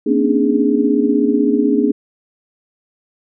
sine tone cluster, 231.5 / 263.4 / 283.6 / 299.8 / 415.2 Hz, A#3 / C4 / C#4 / D4 / G#4, -12 / +12 / +40 / +36 / 0 cents, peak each -18 dBFS, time 0.06-1.92 s, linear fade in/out 10 ms, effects none

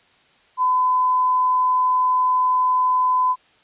sine tone, 1011 Hz, B5, 40 cents sharp, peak -15 dBFS, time 0.57-3.36 s, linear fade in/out 50 ms, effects white hiss -56 dBFS RMS until 3.63 s + resampled to 8000 Hz

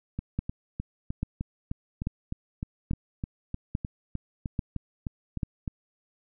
two click trains, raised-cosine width 5 ms, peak -19 / -15 dBFS, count 19 / 7, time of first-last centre 0.19-5.678 / 0.39-5.432 s, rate 3.28 / 1.19 Hz, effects none

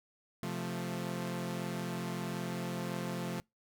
sawtooth chord, F major, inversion second, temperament equal, 130.81 / 174.61 / 220 Hz, C3 / F3 / A3, 0 / 0 / 0 cents, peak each -38 / -34 / -37 dBFS, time 0.43-3.4 s, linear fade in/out 0 ms, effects noise-tail reverb RT60 0.2 s tail -26 dB re dry

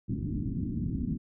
white low-pass noise, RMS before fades -32 dBFS, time 0.08-1.18 s, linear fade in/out 20 ms, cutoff 290 Hz, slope 48 dB/octave, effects none

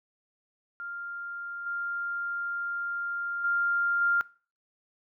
sine tone with level steps, 1396.9 Hz, F6, in tune, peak -35 / -30 / -24 / -22 dBFS, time 0.8-4.21 s, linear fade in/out 0 ms, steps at 1.66 / 3.44 / 4.01 s, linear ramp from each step 5 ms, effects noise-tail reverb RT60 0.4 s tail -21 dB re dry

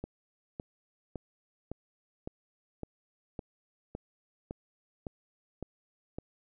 click train, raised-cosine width 2 ms, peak -24 dBFS, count 12, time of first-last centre 0.04-6.185 s, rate 1.79 Hz, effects none

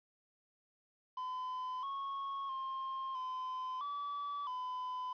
triangle tone with pitch steps, 1015 / 1100 / 1062 / 1023 / 1150 / 1008 Hz, B5 / C#6 / C6 / C6 / D6 / B5, +47 / -14 / +25 / -39 / -37 / +35 cents, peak -36 dBFS, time 1.17-5.13 s, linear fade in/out 5 ms, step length 660 ms, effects resampled to 11025 Hz + 11-bit

